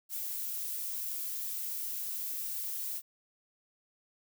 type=noise; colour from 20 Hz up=violet; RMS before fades=-37 dBFS; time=0.09-3.02 s; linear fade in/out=50 ms; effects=none